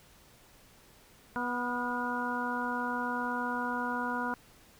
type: harmonic tone with a mistuned harmonic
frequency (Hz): 245.2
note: B3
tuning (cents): -12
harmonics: 1 / 2 / 3 / 4 / 5 / 6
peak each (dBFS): -36 / -41 / -41 / -35 / -42 / -36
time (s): 1.36-4.34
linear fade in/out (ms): 0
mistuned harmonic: 6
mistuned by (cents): -35
effects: pink hiss -59 dBFS RMS until 4.79 s